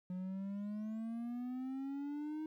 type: exponential sweep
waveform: triangle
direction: up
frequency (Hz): 180.6 to 314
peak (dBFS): -37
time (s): 0.1-2.46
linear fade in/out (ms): 2
effects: 13-bit